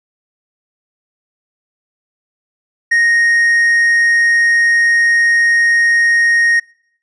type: tone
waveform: triangle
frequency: 1864.7 Hz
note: A#6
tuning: in tune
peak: -7 dBFS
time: 2.91-6.6 s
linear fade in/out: 10 ms
effects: noise-tail reverb RT60 0.7 s tail -25 dB re dry + resampled to 24000 Hz